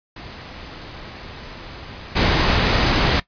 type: noise with level steps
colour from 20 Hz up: pink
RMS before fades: -36 / -17 dBFS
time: 0.16-3.2 s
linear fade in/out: 5 ms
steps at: 2.15 s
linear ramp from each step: 20 ms
effects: noise-tail reverb RT60 0.1 s tail -17 dB re dry + resampled to 11025 Hz